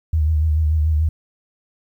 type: tone with vibrato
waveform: sine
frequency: 77.7 Hz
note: D#2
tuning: 2 cents flat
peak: -14 dBFS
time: 0.13-1.09 s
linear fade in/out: 5 ms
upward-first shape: sine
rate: 6.9 Hz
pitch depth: 54 cents each way
effects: 9-bit